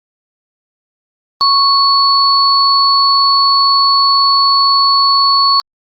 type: tone pair together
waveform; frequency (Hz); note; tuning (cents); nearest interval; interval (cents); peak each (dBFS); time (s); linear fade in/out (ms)
sine; 1104 / 4421; C#6 / C#8; -7 / -5; 2 octaves; 2402; -10; 1.41-5.6; 0
effects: Opus 32 kbps

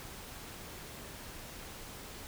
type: silence
effects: pink hiss -47 dBFS RMS until 2.27 s

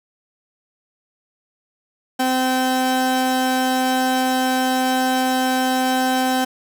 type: tone pair together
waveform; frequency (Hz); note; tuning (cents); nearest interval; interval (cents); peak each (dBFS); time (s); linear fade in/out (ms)
35% pulse; 258 / 773; C4 / G5; -24 / -24; octave + perfect fifth; 1900; -18; 2.19-6.45; 10
effects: none

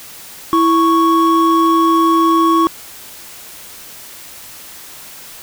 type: tone pair together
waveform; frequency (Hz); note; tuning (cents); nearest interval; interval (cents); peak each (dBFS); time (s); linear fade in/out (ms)
triangle; 329.6 / 1108.7; E4 / C#6; 0 / 0; octave + major sixth; 2100; -10; 0.53-2.67; 0
effects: white hiss -35 dBFS RMS until 5.42 s

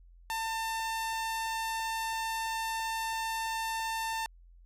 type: tone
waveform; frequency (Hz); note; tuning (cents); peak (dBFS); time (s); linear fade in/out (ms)
sawtooth; 897; A5; +33; -28; 0.3-4.26; 0
effects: added 43 Hz sine -53 dBFS peak until 4.65 s + resampled to 32000 Hz

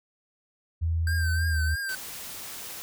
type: tone with pitch glide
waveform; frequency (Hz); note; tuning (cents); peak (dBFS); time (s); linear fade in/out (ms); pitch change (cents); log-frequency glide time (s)
sine; 82.41 to 77.96; E2 to D#2; 0 to +4; -23; 0.81-1.76; 20; -96; 1.46-1.56
type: tone with vibrato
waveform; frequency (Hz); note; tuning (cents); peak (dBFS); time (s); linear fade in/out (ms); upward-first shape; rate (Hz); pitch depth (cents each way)
square; 1570; G6; +2; -30; 1.07-1.95; 2; triangle; 3.1; 65
type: noise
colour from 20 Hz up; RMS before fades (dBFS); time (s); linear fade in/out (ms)
white; -39; 1.89-2.82; 0
effects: none

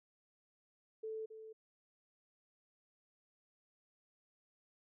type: tone with echo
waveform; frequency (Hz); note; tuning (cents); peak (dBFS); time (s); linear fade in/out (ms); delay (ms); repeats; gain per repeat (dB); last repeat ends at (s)
sine; 439.6; A4; -2; -40; 1.03-1.26; 10; 270; 1; -9; 1.53
effects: none

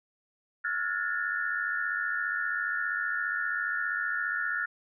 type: tone cluster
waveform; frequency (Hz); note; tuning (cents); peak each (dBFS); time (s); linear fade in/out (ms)
sine; 1365 / 1440 / 1694 / 1791; F6 / F#6 / G#6 / A6; -40 / -47 / +34 / +30; -37 / -31 / -35 / -34; 0.64-4.66; 10
effects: none

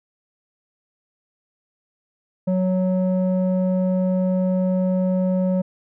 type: tone with low-pass filter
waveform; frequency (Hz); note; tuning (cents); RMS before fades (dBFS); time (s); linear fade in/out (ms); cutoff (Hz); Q
square; 185; F#3; 0; -20; 2.47-5.62; 10; 510; 2
effects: none

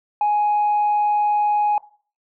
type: tone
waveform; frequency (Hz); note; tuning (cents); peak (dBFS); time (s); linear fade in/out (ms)
sine; 834; G#5; +7; -14; 0.21-1.78; 2
effects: noise-tail reverb RT60 0.4 s tail -19 dB re dry + tanh soft clip ceiling -13 dBFS

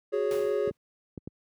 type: chord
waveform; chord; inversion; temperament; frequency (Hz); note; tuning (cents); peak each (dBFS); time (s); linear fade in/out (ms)
triangle; F# suspended second; none; equal; 370 / 415.3 / 554.4; F#4 / G#4 / C#5; 0 / 0 / 0; -30 / -25 / -29; 0.12-0.71; 20
type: noise with exponential decay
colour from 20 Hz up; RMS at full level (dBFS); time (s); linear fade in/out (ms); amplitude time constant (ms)
pink; -39; 0.31-0.77; 1; 100
type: clicks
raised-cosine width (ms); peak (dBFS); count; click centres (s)
3; -24; 4; 0.676 / 0.71 / 1.177 / 1.275
effects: high-pass 100 Hz 12 dB/octave

